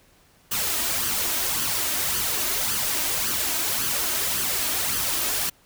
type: noise with flanger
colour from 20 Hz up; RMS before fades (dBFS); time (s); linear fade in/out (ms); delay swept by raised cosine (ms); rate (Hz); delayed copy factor
white; -25; 0.51-5.5; 10; 0.64 to 3.24; 1.8; +0.55
effects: pink hiss -58 dBFS RMS until 5.65 s